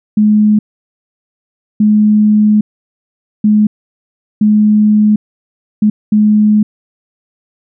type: tone bursts at uneven times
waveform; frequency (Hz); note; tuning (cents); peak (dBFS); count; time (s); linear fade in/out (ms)
sine; 211.6; G#3; +33; -5; 6; 0.17-0.59 / 1.8-2.61 / 3.44-3.67 / 4.41-5.16 / 5.82-5.9 / 6.12-6.63; 5
effects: none